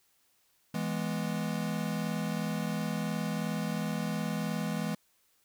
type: chord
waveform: square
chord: E major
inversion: none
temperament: equal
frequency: 164.81 / 207.7 / 246.9 Hz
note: E3 / G#3 / B3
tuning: 0 / 0 / 0 cents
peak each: -35 / -35 / -39 dBFS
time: 0.74-4.95 s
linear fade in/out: 5 ms
effects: white hiss -70 dBFS RMS until 5.44 s